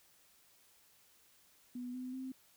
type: tone with pitch steps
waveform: sine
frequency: 246.9 / 253.8 / 261 Hz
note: B3 / B3 / C4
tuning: 0 / +47 / -4 cents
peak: -40 dBFS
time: 1.75-2.32 s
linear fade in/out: 5 ms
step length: 190 ms
effects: white hiss -67 dBFS RMS until 2.56 s